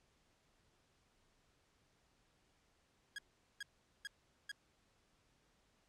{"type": "tone bursts", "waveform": "sawtooth", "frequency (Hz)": 1649, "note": "G#6", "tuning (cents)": -13, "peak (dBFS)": -39, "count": 4, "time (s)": [3.16, 4.516], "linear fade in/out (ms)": 2, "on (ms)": 24, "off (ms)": 420, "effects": ["pink hiss -75 dBFS RMS until 5.88 s", "low-pass 8000 Hz 12 dB/octave"]}